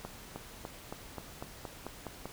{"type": "accelerating click train", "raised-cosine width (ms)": 1, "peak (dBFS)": -25, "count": 10, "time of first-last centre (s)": [0.05, 2.256], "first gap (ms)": 310, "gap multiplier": 0.94, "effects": ["pink hiss -50 dBFS RMS until 2.32 s"]}